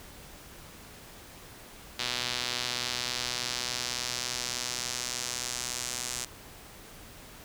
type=tone with band-pass filter sweep; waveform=sawtooth; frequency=123.47 Hz; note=B2; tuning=in tune; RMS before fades=-34 dBFS; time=1.99-6.25 s; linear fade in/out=5 ms; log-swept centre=4000 to 7300 Hz; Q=1.6; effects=pink hiss -49 dBFS RMS until 7.44 s